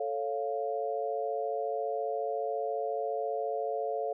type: chord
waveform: sine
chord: A augmented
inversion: none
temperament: equal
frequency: 440 / 554.4 / 698.5 Hz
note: A4 / C#5 / E#5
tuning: 0 / 0 / 0 cents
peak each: -34 / -35 / -34 dBFS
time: 0-4.13 s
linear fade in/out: 5 ms
effects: none